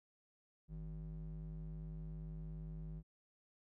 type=ring-modulated tone; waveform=triangle; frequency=103.83 Hz; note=G#2; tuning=in tune; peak=-39 dBFS; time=0.68-3.03 s; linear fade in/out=50 ms; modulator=55.1 Hz; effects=none